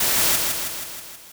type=noise with echo; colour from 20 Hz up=white; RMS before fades=-20 dBFS; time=0-0.36 s; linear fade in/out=5 ms; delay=160 ms; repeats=6; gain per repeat=-4 dB; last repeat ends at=1.32 s; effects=none